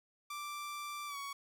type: tone with pitch glide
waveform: sawtooth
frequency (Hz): 1174.7 to 1119.7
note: D6 to C#6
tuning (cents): 0 to +17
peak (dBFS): -37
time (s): 0.3-1.33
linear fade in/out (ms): 5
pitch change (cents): -83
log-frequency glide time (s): 1.07-1.17
effects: none